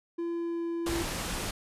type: tone with pitch glide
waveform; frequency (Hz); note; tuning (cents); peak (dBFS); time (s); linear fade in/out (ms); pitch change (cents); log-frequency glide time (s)
triangle; 339.5 to 337.3; F4 to E4; -49 to +40; -28; 0.18-1.03; 10; -11; 0.33-0.64
type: low-pass noise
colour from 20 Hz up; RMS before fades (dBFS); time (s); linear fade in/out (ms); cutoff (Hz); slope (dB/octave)
pink; -34; 0.86-1.51; 5; 12000; 24
effects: resampled to 32000 Hz